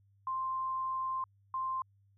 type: tone bursts at uneven times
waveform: sine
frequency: 1048 Hz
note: C6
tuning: 2 cents sharp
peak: -32 dBFS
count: 2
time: 0.27-1.24 / 1.54-1.82 s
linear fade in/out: 2 ms
effects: added 99 Hz sine -64 dBFS peak until 2.17 s